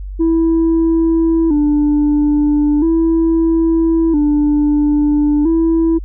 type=tone with vibrato; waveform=sine; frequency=311.1 Hz; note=D#4; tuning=in tune; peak=-8 dBFS; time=0.19-5.99 s; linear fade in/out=20 ms; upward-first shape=square; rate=0.38 Hz; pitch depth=93 cents each way; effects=tanh soft clip ceiling -8 dBFS + added 48 Hz sine -23 dBFS peak until 6.04 s